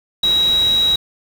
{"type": "tone in noise", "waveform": "sine", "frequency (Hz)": 3842, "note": "B7", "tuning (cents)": -48, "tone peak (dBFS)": -12, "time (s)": [0.23, 0.96], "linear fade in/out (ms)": 5, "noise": "pink", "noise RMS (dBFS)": -30, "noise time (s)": [0.23, 0.96], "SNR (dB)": 15, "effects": []}